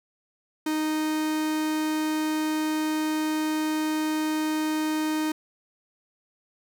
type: tone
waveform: 45% pulse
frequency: 310 Hz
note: D#4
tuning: 6 cents flat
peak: -24 dBFS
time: 0.66-5.32 s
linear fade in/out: 5 ms
effects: none